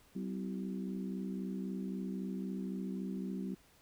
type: harmonic tone with a mistuned harmonic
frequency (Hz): 63.8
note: C2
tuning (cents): -43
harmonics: 3 / 4 / 5 / 6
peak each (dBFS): -38 / -43 / -47 / -49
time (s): 0.15-3.55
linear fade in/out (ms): 10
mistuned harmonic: 5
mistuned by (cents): +54
effects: pink hiss -65 dBFS RMS until 3.81 s